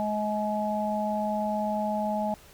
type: harmonic tone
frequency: 211.3 Hz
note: G#3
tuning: 30 cents sharp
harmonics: 1 / 3 / 4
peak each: -30 / -30 / -30 dBFS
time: 0-2.34 s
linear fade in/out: 0 ms
effects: pink hiss -53 dBFS RMS until 2.53 s